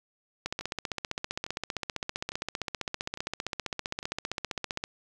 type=two click trains; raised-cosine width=0.2 ms; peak=-14 / -22 dBFS; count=68 / 5; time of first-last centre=0.46-4.839 / 0.61-4.029 s; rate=15.3 / 1.17 Hz; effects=9-bit